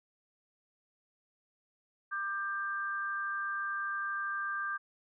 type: tone pair together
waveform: sine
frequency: 1191 / 1582 Hz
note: D6 / G6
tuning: +24 / +15 cents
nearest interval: perfect fourth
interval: 491 cents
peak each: -36 / -35 dBFS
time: 2.11-4.78 s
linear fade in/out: 20 ms
effects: none